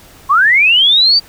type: linear sweep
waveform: sine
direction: up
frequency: 1041 to 4699 Hz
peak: -6 dBFS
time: 0.29-1.2 s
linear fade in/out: 20 ms
effects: pink hiss -41 dBFS RMS until 1.28 s